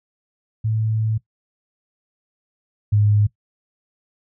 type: tone pair in turn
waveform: sine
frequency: 110 / 104.26 Hz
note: A2 / G#2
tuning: 0 / +7 cents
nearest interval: minor second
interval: 93 cents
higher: first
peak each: -18 / -13 dBFS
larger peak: second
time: 0.64-1.18 / 2.92-3.27 s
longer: first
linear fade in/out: 10 ms
effects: noise-tail reverb RT60 0.1 s tail -18 dB re dry